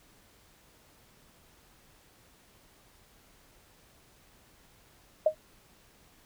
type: tone with exponential decay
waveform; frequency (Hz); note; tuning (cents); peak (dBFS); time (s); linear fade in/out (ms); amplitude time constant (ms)
sine; 622.3; D#5; 0; -16; 5.26-5.35; 5; 19
effects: pink hiss -61 dBFS RMS until 6.25 s